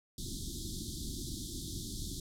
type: band-stop noise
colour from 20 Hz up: pink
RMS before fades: -40 dBFS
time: 0.18-2.2 s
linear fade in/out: 2 ms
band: 370 to 3400 Hz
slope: 96 dB/octave
effects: low-pass 11000 Hz 12 dB/octave